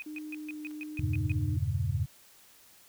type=tone bursts; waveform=sine; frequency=2500 Hz; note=D#7; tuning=8 cents sharp; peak=-37 dBFS; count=9; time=0-1.318 s; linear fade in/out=0 ms; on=22 ms; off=140 ms
type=tone with vibrato; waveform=sine; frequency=304.1 Hz; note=D#4; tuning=40 cents flat; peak=-38 dBFS; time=0.06-1.57 s; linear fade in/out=5 ms; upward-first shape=triangle; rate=1.2 Hz; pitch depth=10 cents each way
type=clicks; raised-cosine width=0.3 ms; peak=-43 / -40 dBFS; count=2; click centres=0.708 / 0.713 s
type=chord; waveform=sine; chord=E diminished seventh; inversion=none; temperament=equal; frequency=82.41 / 98 / 116.54 / 138.59 Hz; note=E2 / G2 / Bb2 / Db3; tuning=0 / 0 / 0 / 0 cents; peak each=-33 / -31 / -34 / -34 dBFS; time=0.99-2.06 s; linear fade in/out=5 ms
effects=white hiss -58 dBFS RMS until 2.88 s